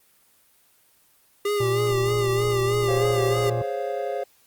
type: tone with vibrato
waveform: square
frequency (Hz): 401.3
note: G4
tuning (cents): +41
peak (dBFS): -22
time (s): 1.45-3.5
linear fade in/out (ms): 5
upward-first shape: sine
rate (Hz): 3.2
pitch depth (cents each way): 58
type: harmonic tone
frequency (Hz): 118.1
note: A#2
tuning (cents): +23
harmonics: 1 / 3 / 5 / 7 / 9 / 10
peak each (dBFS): -25 / -35 / -39 / -42 / -44 / -45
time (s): 1.6-3.62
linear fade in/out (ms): 5
type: chord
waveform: triangle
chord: Db major seventh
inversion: second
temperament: equal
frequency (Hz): 415.3 / 523.3 / 554.4 / 698.5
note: Ab4 / C5 / Db5 / F5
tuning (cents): 0 / 0 / 0 / 0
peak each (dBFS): -29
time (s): 2.88-4.24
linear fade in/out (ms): 10
effects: white hiss -60 dBFS RMS until 4.46 s + Opus 24 kbps